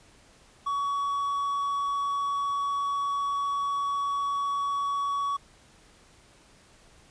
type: tone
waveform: triangle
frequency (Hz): 1127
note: C#6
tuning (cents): +28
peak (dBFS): -24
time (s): 0.66-5.37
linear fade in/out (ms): 10
effects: pink hiss -57 dBFS RMS until 7.1 s + resampled to 22050 Hz